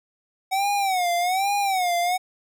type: tone with vibrato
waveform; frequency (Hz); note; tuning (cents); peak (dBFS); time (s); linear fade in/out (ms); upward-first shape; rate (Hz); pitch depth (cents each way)
square; 751; F#5; +26; -21; 0.51-2.18; 20; sine; 1.2; 140
effects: none